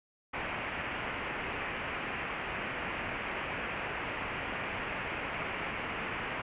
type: low-pass noise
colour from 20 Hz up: white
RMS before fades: -37 dBFS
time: 0.33-6.42 s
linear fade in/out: 10 ms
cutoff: 2700 Hz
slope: 48 dB/octave
effects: resampled to 8000 Hz